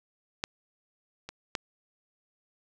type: clicks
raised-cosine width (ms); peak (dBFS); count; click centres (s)
0.2; -12 / -22 / -12; 3; 0.439 / 1.29 / 1.552
effects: none